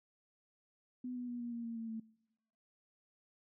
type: tone with pitch steps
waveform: sine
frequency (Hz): 250 / 246 / 242 / 238.2 / 234.3 / 230.6 / 226.9 / 223.2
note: B3 / B3 / B3 / A#3 / A#3 / A#3 / A#3 / A3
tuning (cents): +21 / -7 / -35 / +38 / +9 / -19 / -47 / +25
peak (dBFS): -39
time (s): 1.04-2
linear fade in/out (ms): 5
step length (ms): 120
effects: noise-tail reverb RT60 1.0 s tail -24 dB re dry